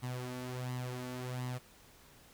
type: tone with flanger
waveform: sawtooth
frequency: 125.8 Hz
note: B2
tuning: 32 cents sharp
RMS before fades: -40 dBFS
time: 0.02-1.59 s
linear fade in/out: 20 ms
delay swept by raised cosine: 0.99 to 3.49 ms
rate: 1.4 Hz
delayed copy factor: +0.6
effects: pink hiss -60 dBFS RMS until 2.33 s